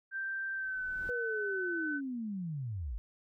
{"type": "tone with pitch glide", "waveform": "sine", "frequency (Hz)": [1568, 1512.8], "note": ["G6", "F#6"], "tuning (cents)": [0, 38], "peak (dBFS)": -34, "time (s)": [0.11, 2.01], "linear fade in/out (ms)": 50, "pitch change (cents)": -62, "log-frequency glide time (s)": [0.54, 0.82]}
{"type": "noise with exponential growth", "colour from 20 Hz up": "brown", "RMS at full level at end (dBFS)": -43, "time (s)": [0.41, 1.1], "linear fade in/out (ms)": 0, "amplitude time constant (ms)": 150}
{"type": "linear sweep", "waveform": "sine", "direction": "down", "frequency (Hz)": [493.9, 46.25], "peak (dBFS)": -35, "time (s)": [1.09, 2.98], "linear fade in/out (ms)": 0}
{"effects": []}